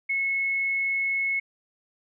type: tone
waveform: sine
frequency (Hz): 2188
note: C#7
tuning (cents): -23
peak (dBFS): -23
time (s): 0.09-1.4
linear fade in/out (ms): 10
effects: none